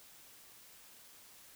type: silence
effects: white hiss -58 dBFS RMS until 1.55 s